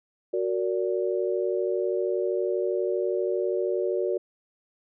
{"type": "chord", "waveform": "sine", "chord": "Gb augmented", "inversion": "none", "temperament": "just", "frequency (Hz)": [370, 462.5, 578.1], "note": ["Gb4", "Bb4", "D5"], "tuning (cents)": [0, -14, -27], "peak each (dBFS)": [-26, -29, -30], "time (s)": [0.33, 4.18], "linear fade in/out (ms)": 10, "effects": []}